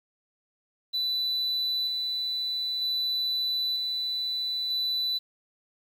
sine tone with tremolo, 3983 Hz, B7, 14 cents sharp, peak -23 dBFS, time 0.93-5.19 s, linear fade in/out 20 ms, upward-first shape square, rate 0.53 Hz, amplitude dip 30%, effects tanh soft clip ceiling -24 dBFS + 9-bit

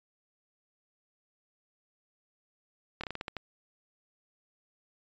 slowing click train, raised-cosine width 0.3 ms, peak -20 dBFS, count 8, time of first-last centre 3.01-3.367 s, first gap 26 ms, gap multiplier 1.22, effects resampled to 16000 Hz

